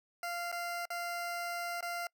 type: tone with dropouts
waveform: 20% pulse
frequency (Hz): 694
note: F5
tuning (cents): -11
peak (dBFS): -31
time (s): 0.23-2.07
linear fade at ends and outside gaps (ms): 2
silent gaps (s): 0.517-0.525 / 0.855-0.903 / 1.808-1.826
effects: noise-tail reverb RT60 0.1 s tail -26 dB re dry